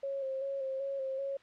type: tone with vibrato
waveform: sine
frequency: 541 Hz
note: C#5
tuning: 42 cents flat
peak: -33 dBFS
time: 0.03-1.37 s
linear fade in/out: 5 ms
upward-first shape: square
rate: 2.6 Hz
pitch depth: 29 cents each way
effects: white hiss -62 dBFS RMS until 1.42 s + low-pass 3000 Hz 12 dB/octave